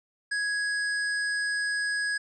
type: tone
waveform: square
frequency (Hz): 1664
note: G#6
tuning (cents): +3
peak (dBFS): -27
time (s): 0.31-2.18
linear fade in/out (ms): 10
effects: resampled to 22050 Hz